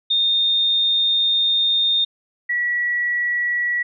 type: tone pair in turn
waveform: sine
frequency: 3654 / 1935.6 Hz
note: A#7 / B6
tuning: -35 / -35 cents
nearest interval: major seventh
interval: 1100 cents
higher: first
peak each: -15 / -18 dBFS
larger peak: first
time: 0.1-2.05 / 2.49-3.83 s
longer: first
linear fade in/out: 10 ms
effects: none